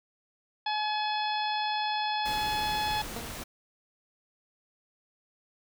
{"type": "harmonic tone", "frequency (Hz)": 850, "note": "G#5", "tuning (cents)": 40, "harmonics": [1, 2, 3, 4, 5, 6], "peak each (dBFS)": [-29, -38, -39, -36, -40, -42], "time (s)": [0.66, 3.02], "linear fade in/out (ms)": 5}
{"type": "noise", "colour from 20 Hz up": "pink", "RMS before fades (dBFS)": -39, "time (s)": [2.25, 3.44], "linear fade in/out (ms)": 10}
{"type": "tone with exponential decay", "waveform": "15% pulse", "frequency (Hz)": 233.1, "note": "A#3", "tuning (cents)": 0, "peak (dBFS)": -29, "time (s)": [3.16, 3.41], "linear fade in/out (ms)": 2, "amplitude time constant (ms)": 53}
{"effects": []}